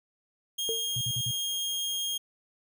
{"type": "tone", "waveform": "sawtooth", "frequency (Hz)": 3241, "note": "G#7", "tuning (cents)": -43, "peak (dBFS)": -26, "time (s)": [0.58, 2.18], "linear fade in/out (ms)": 10}
{"type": "tone with exponential decay", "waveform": "sine", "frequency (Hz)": 452.3, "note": "A4", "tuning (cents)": 48, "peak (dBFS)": -27, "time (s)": [0.69, 0.93], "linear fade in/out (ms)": 0, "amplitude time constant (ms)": 52}
{"type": "tone bursts", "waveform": "sine", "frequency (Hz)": 122.1, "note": "B2", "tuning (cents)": -19, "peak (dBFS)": -31, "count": 4, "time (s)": [0.96, 1.312], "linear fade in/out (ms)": 5, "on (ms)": 52, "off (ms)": 48}
{"effects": []}